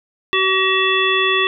harmonic tone, 380 Hz, F#4, 46 cents sharp, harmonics 1 / 3 / 5 / 7 / 9, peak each -20 / -20 / -20 / -20 / -20 dBFS, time 0.33-1.47 s, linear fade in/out 0 ms, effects none

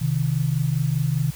sine tone pair together, 130 / 154.99 Hz, C3 / D#3, -11 / -6 cents, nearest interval minor third, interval 305 cents, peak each -22 dBFS, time 0.01-1.31 s, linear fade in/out 10 ms, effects added 60 Hz sine -42 dBFS peak until 1.35 s + white hiss -42 dBFS RMS until 1.35 s

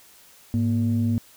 sine tone pair together, 105.2 / 235.3 Hz, G#2 / A#3, +23 / +16 cents, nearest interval octave + major second, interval 1393 cents, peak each -21 dBFS, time 0.54-1.18 s, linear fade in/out 0 ms, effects tanh soft clip ceiling -14 dBFS + white hiss -52 dBFS RMS until 1.36 s

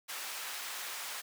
pink high-pass noise, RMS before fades -41 dBFS, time 0.08-1.22 s, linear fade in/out 20 ms, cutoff 1100 Hz, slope 12 dB/octave, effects none

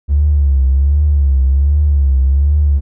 triangle tone with vibrato, 70 Hz, C#2, 18 cents sharp, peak -4 dBFS, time 0.08-2.81 s, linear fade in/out 50 ms, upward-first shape triangle, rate 1.3 Hz, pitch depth 120 cents each way, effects tanh soft clip ceiling -6 dBFS

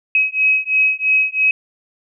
sine beating tone pair, 2546 / 2549 Hz, D#7 / D#7, +39 / +41 cents, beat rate 3 Hz, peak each -16 dBFS, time 0.15-1.51 s, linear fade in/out 2 ms, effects none

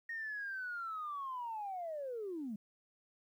sine linear sweep, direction down, 1864.7 to 196.9 Hz, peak -38 dBFS, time 0.09-2.56 s, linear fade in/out 5 ms, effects tanh soft clip ceiling -34 dBFS + 12-bit

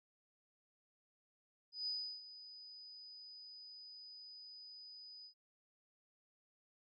sine tone with ADSR envelope, 4978 Hz, D#8, in tune, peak -37 dBFS, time 1.72-5.34 s, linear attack 150 ms, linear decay 340 ms, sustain -15 dB, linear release 86 ms, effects none

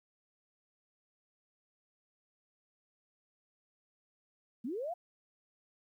sine linear sweep, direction up, 207.7 to 733 Hz, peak -35 dBFS, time 4.64-4.94 s, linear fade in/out 10 ms, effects 12-bit

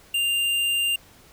sine tone with hard clipping, 2794 Hz, F7, in tune, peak -22 dBFS, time 0.14-0.96 s, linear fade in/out 5 ms, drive 12 dB, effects pink hiss -52 dBFS RMS until 1.32 s

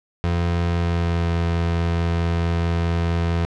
30% pulse tone with pitch glide, 85.7 to 84.57 Hz, F2 to E2, -32 to +45 cents, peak -16 dBFS, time 0.24-3.45 s, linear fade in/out 0 ms, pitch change -23 cents, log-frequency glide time 0.73-1.32 s, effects low-pass 4000 Hz 12 dB/octave

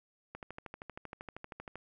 click train, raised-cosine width 0.5 ms, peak -28 dBFS, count 19, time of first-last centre 0.35-1.756 s, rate 12.8 Hz, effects none

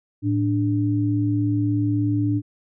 sine tone pair together, 110 / 293.5 Hz, A2 / D4, 0 / -1 cents, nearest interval octave + perfect fourth, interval 1699 cents, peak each -21 dBFS, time 0.22-2.42 s, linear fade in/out 50 ms, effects none

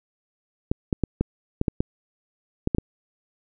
clicks, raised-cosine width 3 ms, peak -8 dBFS, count 10, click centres 0.715 / 0.928 / 1.037 / 1.21 / 1.614 / 1.682 / 1.805 / 2.674 / 2.748 / 2.784 s, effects none

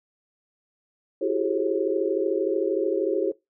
sine tone cluster, 331.9 / 375.5 / 395.3 / 428.6 / 538 Hz, E4 / F#4 / G4 / A4 / C5, +12 / +26 / +15 / -45 / +48 cents, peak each -28 dBFS, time 1.21-3.32 s, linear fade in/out 10 ms, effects noise-tail reverb RT60 0.2 s tail -22 dB re dry

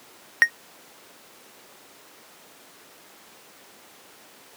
triangle tone with exponential decay, 1867 Hz, A#6, 2 cents sharp, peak -4 dBFS, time 0.42-0.5 s, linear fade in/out 0 ms, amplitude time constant 16 ms, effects pink hiss -49 dBFS RMS until 4.56 s + high-pass 300 Hz 12 dB/octave

